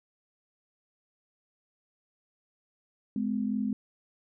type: tone pair together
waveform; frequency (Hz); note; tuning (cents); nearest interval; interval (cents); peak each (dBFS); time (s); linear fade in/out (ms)
sine; 210.1 / 254.4; G#3 / C4; +20 / -48; minor third; 332; -29 / -31; 3.16-3.73; 2
effects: none